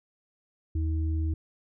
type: tone pair together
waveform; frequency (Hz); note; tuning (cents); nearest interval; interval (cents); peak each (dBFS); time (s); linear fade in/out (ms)
sine; 79.42 / 318.1; D#2 / D#4; +36 / +38; 2 octaves; 2402; -25 / -37; 0.75-1.34; 5
effects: none